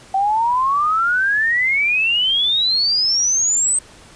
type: exponential sweep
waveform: sine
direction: up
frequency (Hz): 761 to 8350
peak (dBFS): -14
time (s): 0.14-3.79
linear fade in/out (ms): 5
effects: pink hiss -44 dBFS RMS until 4.15 s + resampled to 22050 Hz